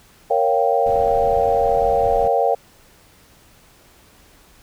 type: chord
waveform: sine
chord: G half-diminished seventh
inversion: first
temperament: equal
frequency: 466.2 / 554.4 / 698.5 / 784 Hz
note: Bb4 / Db5 / F5 / G5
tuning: 0 / 0 / 0 / 0 cents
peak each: -20 dBFS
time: 0.3-2.55 s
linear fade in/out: 10 ms
type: noise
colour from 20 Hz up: brown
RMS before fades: -31 dBFS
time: 0.86-2.28 s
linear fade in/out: 5 ms
effects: pink hiss -51 dBFS RMS until 4.62 s